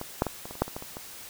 clicks, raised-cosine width 1 ms, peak -20 / -8 / -15 / -24 / -25 / -29 / -8 / -24 / -20 / -25 / -23 dBFS, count 11, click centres 0.014 / 0.221 / 0.267 / 0.455 / 0.51 / 0.554 / 0.62 / 0.68 / 0.765 / 0.824 / 0.969 s, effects white hiss -44 dBFS RMS until 1.29 s

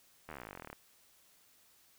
slowing click train, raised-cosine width 0.5 ms, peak -30 dBFS, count 24, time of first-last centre 0.29-0.729 s, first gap 12 ms, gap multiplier 1.04, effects white hiss -66 dBFS RMS until 1.98 s

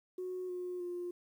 sine tone with pitch steps, 366.9 / 360 / 353.2 Hz, F#4 / F#4 / F4, -15 / -47 / +20 cents, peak -36 dBFS, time 0.18-1.11 s, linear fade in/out 5 ms, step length 310 ms, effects tanh soft clip ceiling -33 dBFS + 11-bit

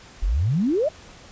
sine exponential sweep, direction up, 38.17 to 662 Hz, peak -18 dBFS, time 0.22-0.89 s, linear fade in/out 10 ms, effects pink hiss -46 dBFS RMS until 1.31 s + resampled to 16000 Hz

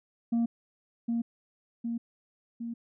sine tone with echo, 233.1 Hz, A#3, in tune, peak -21 dBFS, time 0.32-0.46 s, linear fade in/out 10 ms, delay 760 ms, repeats 3, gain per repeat -4 dB, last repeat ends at 2.74 s, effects tanh soft clip ceiling -23 dBFS

